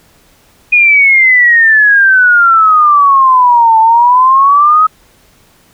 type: exponential two-way sweep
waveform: sine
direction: down then up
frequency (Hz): 2470 to 882 to 1279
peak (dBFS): -3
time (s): 0.72-4.87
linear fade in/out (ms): 10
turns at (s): 3.79
effects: pink hiss -47 dBFS RMS until 5.73 s